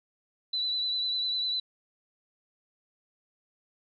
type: tone with vibrato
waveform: sine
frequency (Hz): 3980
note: B7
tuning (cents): +13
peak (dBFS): -27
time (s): 0.53-1.6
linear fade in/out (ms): 5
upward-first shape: triangle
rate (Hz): 10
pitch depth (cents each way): 37
effects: none